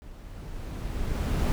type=noise with level ramp; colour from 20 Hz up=brown; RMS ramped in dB=-45 to -23 dBFS; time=0.02-1.52 s; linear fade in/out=0 ms; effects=none